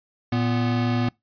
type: tone pair together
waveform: square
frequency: 115.86 / 245.5 Hz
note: A#2 / B3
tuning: -10 / -10 cents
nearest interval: octave + minor second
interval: 1300 cents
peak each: -24 dBFS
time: 0.32-1.09 s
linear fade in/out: 5 ms
effects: noise-tail reverb RT60 0.2 s tail -26 dB re dry + resampled to 11025 Hz